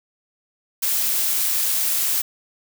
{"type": "noise", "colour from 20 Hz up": "blue", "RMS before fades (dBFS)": -21, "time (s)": [0.82, 2.22], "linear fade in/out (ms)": 10, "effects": []}